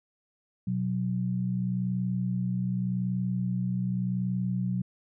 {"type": "tone pair together", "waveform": "sine", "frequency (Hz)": [123.84, 184.7], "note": ["B2", "F#3"], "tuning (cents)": [5, -3], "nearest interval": "perfect fifth", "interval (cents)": 692, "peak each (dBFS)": [-30, -28], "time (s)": [0.67, 4.82], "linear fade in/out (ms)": 5, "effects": []}